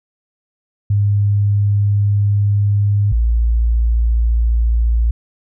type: tone pair in turn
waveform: sine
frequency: 102 / 57.25 Hz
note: G#2 / A#1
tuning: -31 / -31 cents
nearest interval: minor seventh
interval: 1000 cents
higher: first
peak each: -11 dBFS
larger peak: neither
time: 0.9-3.12 / 3.12-5.11 s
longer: first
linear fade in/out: 5 ms
effects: none